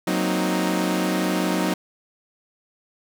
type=chord; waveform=sawtooth; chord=C half-diminished seventh; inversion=second; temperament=equal; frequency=185 / 233.1 / 261.6 / 311.1 Hz; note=Gb3 / Bb3 / C4 / Eb4; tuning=0 / 0 / 0 / 0 cents; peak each=-20 / -26 / -25 / -21 dBFS; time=0.07-1.74 s; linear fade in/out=5 ms; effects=none